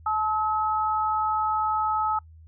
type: tone pair together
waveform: sine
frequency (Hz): 864.4 / 1284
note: A5 / E6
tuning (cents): -31 / -46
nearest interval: perfect fifth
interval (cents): 685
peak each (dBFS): -25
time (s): 0.06-2.19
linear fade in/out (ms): 5
effects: noise-tail reverb RT60 0.1 s tail -26 dB re dry + added 80 Hz sine -46 dBFS peak until 2.47 s